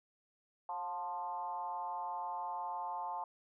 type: tone with frequency modulation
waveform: sine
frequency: 881 Hz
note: A5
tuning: 2 cents sharp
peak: -37 dBFS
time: 0.69-3.24 s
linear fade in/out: 2 ms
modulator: 170 Hz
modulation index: 1
effects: none